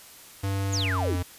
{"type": "tone with pitch glide", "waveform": "square", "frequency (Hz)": [98, 89.35], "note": ["G2", "F2"], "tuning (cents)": [0, 40], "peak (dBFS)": -26, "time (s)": [0.43, 1.23], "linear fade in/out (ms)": 10, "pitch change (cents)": -160, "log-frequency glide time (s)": [0.79, 1.09]}
{"type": "exponential sweep", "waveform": "sine", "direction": "down", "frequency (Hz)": [7550, 235.3], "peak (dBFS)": -27, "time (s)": [0.72, 1.17], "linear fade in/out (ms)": 20}
{"effects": ["white hiss -48 dBFS RMS until 1.38 s", "resampled to 32000 Hz"]}